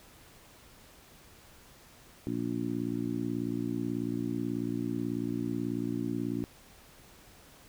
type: harmonic tone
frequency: 58.27 Hz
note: A#1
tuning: in tune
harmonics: 2 / 3 / 4 / 5 / 6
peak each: -39 / -41 / -35 / -34 / -39 dBFS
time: 2.27-6.44 s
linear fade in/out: 0 ms
effects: pink hiss -56 dBFS RMS until 7.68 s